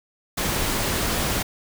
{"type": "noise", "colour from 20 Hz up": "pink", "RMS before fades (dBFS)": -24, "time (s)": [0.37, 1.43], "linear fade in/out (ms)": 10, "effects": []}